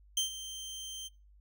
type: tone with ADSR envelope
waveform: 25% pulse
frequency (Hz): 3136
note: G7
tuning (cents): 0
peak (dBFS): -23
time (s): 0.17-1.09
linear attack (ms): 4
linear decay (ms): 120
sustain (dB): -14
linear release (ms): 25
effects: noise-tail reverb RT60 0.3 s tail -23 dB re dry + added 50 Hz sine -57 dBFS peak until 1.4 s